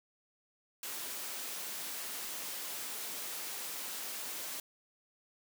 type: high-pass noise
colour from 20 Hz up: white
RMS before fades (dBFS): -41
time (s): 0.83-4.6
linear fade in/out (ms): 2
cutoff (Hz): 230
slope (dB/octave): 12
effects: none